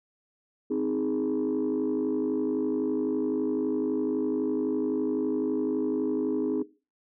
sine chord, Ab major, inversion first, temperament just, 259.6 / 311.5 / 415.3 Hz, C4 / Eb4 / Ab4, -13 / +2 / 0 cents, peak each -28 dBFS, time 0.7-6.63 s, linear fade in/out 10 ms, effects noise-tail reverb RT60 0.3 s tail -17 dB re dry + tanh soft clip ceiling -20 dBFS

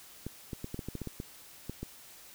clicks, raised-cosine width 3 ms, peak -24 dBFS, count 12, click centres 0.266 / 0.532 / 0.644 / 0.744 / 0.792 / 0.886 / 0.953 / 1.017 / 1.073 / 1.201 / 1.696 / 1.83 s, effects white hiss -53 dBFS RMS until 2.34 s

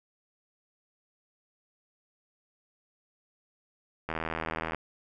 click train, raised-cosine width 0.5 ms, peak -17 dBFS, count 54, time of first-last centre 4.09-4.747 s, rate 80.7 Hz, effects none

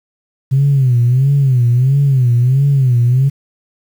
sine tone with vibrato, 130 Hz, C3, 11 cents flat, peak -7 dBFS, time 0.51-3.3 s, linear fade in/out 20 ms, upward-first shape sine, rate 1.5 Hz, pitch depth 150 cents each way, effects tanh soft clip ceiling -4 dBFS + 7-bit

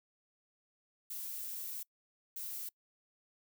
violet noise bursts at uneven times, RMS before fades -42 dBFS, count 2, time 1.1-1.83 / 2.36-2.69 s, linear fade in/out 5 ms, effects noise-tail reverb RT60 0.1 s tail -25 dB re dry

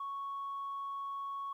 sine tone, 1108.7 Hz, C#6, in tune, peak -36 dBFS, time 0-1.53 s, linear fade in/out 5 ms, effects tanh soft clip ceiling -34 dBFS + 12-bit

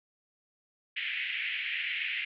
pink band-pass noise, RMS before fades -34 dBFS, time 0.96-2.25 s, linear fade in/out 10 ms, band 1900 to 3000 Hz, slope 48 dB/octave, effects none

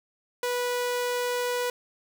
sawtooth tone, 490.5 Hz, B4, 12 cents flat, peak -22 dBFS, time 0.43-1.7 s, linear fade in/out 2 ms, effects none

